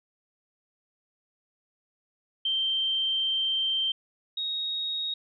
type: tone pair in turn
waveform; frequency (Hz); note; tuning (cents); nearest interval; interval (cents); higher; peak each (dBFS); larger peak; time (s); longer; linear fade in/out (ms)
sine; 3136 / 3761; G7 / A#7; 0 / +15; minor third; 315; second; -24 / -28; first; 2.45-3.92 / 4.37-5.14; first; 5
effects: none